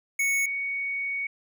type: tone pair in turn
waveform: square / sine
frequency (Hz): 2217 / 2232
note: C#7 / C#7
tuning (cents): 0 / +11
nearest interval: unison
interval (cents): 11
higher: second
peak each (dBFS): -23 / -27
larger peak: first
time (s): 0.19-0.46 / 0.46-1.27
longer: second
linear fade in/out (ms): 5
effects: none